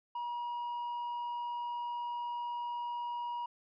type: tone with tanh clipping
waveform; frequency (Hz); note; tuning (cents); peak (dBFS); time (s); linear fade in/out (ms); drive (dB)
sine; 958; A#5; +47; -36; 0.15-3.46; 5; 3
effects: none